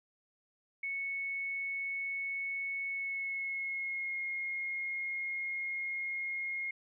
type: tone with pitch glide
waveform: sine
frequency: 2209 to 2147 Hz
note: C#7 to C7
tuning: -7 to +44 cents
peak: -34 dBFS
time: 0.83-6.71 s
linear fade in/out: 5 ms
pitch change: -49 cents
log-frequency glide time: 2.88-4.2 s
effects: none